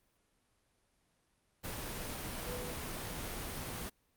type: tone in noise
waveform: sine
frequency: 493.9 Hz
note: B4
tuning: in tune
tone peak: -43 dBFS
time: 2.46-2.73 s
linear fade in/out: 20 ms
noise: pink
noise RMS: -41 dBFS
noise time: 1.63-3.9 s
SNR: -5 dB
effects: pink hiss -75 dBFS RMS until 4.16 s + Opus 32 kbps